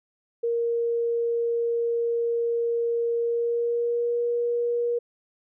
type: tone with pitch glide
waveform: sine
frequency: 467.8 to 476 Hz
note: A#4 to A#4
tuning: +6 to +36 cents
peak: -22 dBFS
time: 0.43-4.99 s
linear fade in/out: 10 ms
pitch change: +30 cents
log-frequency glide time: 3.19-4.2 s
effects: none